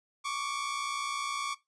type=tone pair together; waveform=sawtooth; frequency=1108.7 / 1168.6 Hz; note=C#6 / D6; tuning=0 / -9 cents; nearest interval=minor second; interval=91 cents; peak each=-31 / -32 dBFS; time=0.24-1.55 s; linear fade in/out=20 ms; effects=noise-tail reverb RT60 0.2 s tail -19 dB re dry + resampled to 22050 Hz